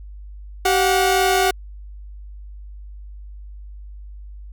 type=tone pair together; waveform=sawtooth; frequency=384.6 / 726 Hz; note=G4 / F#5; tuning=-33 / -33 cents; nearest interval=major seventh; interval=1100 cents; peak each=-14 dBFS; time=0.65-1.51 s; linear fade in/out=5 ms; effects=added 50 Hz sine -34 dBFS peak until 4.52 s